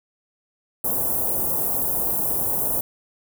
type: band-stop noise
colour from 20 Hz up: white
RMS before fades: -23 dBFS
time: 0.84-2.81 s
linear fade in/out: 5 ms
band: 870 to 11000 Hz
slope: 24 dB/octave
effects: none